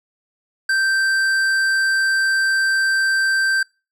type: tone with tanh clipping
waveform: sine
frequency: 1564 Hz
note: G6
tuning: 4 cents flat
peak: -17 dBFS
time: 0.69-3.63 s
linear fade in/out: 5 ms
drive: 12 dB
effects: noise-tail reverb RT60 0.3 s tail -26 dB re dry